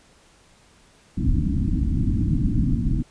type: low-pass noise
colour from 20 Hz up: pink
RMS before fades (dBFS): -21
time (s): 1.17-3.03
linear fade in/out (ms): 10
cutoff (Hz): 310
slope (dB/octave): 96
effects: pink hiss -55 dBFS RMS until 3.1 s + resampled to 22050 Hz